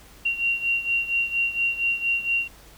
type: beating tone pair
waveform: sine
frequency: 2756 / 2760.3 Hz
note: F7 / F7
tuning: -24 / -21 cents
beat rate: 4.3 Hz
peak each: -23 / -27 dBFS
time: 0.25-2.48 s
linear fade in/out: 10 ms
effects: added 50 Hz sine -53 dBFS peak until 2.77 s + pink hiss -50 dBFS RMS until 2.77 s